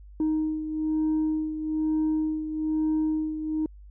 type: beating tone pair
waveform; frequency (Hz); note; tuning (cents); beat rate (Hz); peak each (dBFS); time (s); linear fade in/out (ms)
sine; 311.1 / 312.2; D#4 / D#4; 0 / +6; 1.1; -23 / -29; 0.2-3.66; 2
effects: tanh soft clip ceiling -20 dBFS + added 50 Hz sine -44 dBFS peak until 3.9 s